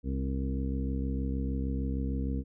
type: harmonic tone with a mistuned harmonic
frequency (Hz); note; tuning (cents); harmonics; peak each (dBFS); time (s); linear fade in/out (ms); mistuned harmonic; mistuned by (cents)
66.5; C2; +29; 1 / 2 / 3 / 4 / 5 / 6 / 7; -31 / -38 / -37 / -36 / -48 / -51 / -44; 0.03-2.44; 50; 5; +16
effects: none